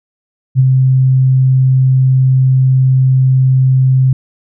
sine tone with ADSR envelope, 130.81 Hz, C3, in tune, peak -3 dBFS, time 0.55-4.13 s, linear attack 44 ms, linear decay 25 ms, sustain -3 dB, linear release 3 ms, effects none

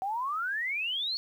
sine exponential sweep, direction up, 746 to 4452 Hz, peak -29 dBFS, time 0.02-1.17 s, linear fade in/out 0 ms, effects 10-bit

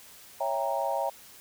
sine chord, C# diminished seventh, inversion none, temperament equal with one note detuned, 554.4 / 659.3 / 791.3 / 932.3 Hz, C#5 / E5 / G5 / Bb5, 0 / 0 / +16 / 0 cents, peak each -32 dBFS, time 0.4-1.1 s, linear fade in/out 10 ms, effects white hiss -51 dBFS RMS until 1.4 s

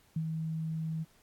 sine tone with ADSR envelope, 160 Hz, D#3, 49 cents sharp, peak -28 dBFS, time 0.16-1.05 s, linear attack 5 ms, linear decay 66 ms, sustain -4 dB, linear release 29 ms, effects pink hiss -65 dBFS RMS until 1.22 s + AAC 64 kbps

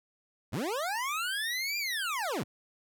25% pulse linear two-way sweep, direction up then down, 73.42 to 2415 to 73.42 Hz, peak -27 dBFS, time 0.52-2.44 s, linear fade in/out 20 ms, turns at 1.78 s, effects none

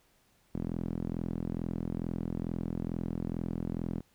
sawtooth tone with band-pass filter, 42.28 Hz, E1, 45 cents sharp, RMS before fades -35 dBFS, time 0.54-4.01 s, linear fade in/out 10 ms, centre 220 Hz, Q 1.6, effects pink hiss -68 dBFS RMS until 4.14 s

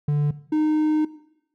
triangle tone pair in turn, 146.83 / 307.7 Hz, D3 / D#4, 0 / -19 cents, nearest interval octave + minor second, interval 1281 cents, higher second, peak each -16 dBFS, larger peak neither, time 0.08-0.31 / 0.52-1.05 s, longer second, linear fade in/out 5 ms, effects noise-tail reverb RT60 0.8 s tail -17 dB re dry

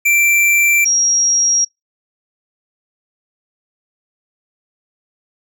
square / sine tone pair in turn, 2349 / 5642 Hz, D7 / F8, 0 / +17 cents, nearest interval octave + minor third, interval 1517 cents, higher second, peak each -11 dBFS, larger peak neither, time 0.05-0.85 / 0.85-1.65 s, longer neither, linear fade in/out 10 ms, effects noise-tail reverb RT60 0.2 s tail -26 dB re dry

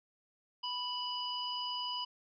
harmonic tone, 987.8 Hz, B5, in tune, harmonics 1 / 3 / 5, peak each -39 / -38 / -41 dBFS, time 0.63-2.05 s, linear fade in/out 10 ms, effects MP3 64 kbps

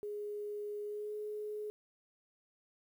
sine tone with pitch glide, 415.3 to 422.1 Hz, G#4 to G#4, 0 to +28 cents, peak -38 dBFS, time 0.03-1.7 s, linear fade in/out 0 ms, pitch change +28 cents, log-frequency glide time 0.84-1.14 s, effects 11-bit

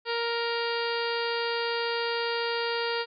harmonic tone, 467.3 Hz, A#4, 4 cents sharp, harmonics 1 / 2 / 3 / 4 / 5 / 6 / 7 / 8 / 9 / 10, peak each -30 / -34 / -35 / -37 / -41 / -38 / -42 / -42 / -41 / -38 dBFS, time 0.05-3.06 s, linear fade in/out 50 ms, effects none

